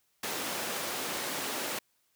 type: high-pass noise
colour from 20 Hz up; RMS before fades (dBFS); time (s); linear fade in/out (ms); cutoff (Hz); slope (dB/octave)
pink; -35; 0.23-1.79; 5; 310; 12
effects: white hiss -73 dBFS RMS until 2.15 s